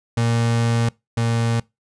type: tone pair in turn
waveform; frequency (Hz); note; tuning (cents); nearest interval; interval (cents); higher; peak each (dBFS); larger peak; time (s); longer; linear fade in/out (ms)
35% pulse; 116.54 / 115.87; A#2 / A#2; 0 / -10; unison; 10; first; -15 / -16; first; 0.17-0.89 / 1.17-1.6; first; 5
effects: noise-tail reverb RT60 0.2 s tail -23 dB re dry + resampled to 22050 Hz